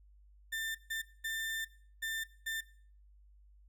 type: tone bursts at uneven times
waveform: 35% pulse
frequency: 1790 Hz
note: A6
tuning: 29 cents sharp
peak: -33 dBFS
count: 5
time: 0.52-0.75 / 0.9-1.02 / 1.24-1.65 / 2.02-2.24 / 2.46-2.61 s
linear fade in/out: 10 ms
effects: noise-tail reverb RT60 0.5 s tail -19 dB re dry + added 50 Hz sine -58 dBFS peak until 3.68 s